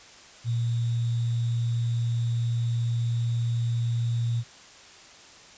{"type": "tone with sample-and-hold", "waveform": "sine", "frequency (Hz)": 117.4, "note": "A#2", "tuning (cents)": 13, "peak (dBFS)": -23, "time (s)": [0.44, 4.44], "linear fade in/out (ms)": 50, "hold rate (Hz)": 3675, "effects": ["white hiss -49 dBFS RMS until 5.57 s", "resampled to 16000 Hz"]}